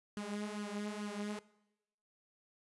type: tone with flanger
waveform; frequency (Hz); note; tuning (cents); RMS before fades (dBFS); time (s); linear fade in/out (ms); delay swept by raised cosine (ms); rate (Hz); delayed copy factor
sawtooth; 207.7; G#3; 0; -41; 0.17-1.39; 0; 0.64 to 5.44; 2.3; +0.65
effects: noise-tail reverb RT60 0.9 s tail -20 dB re dry + resampled to 24000 Hz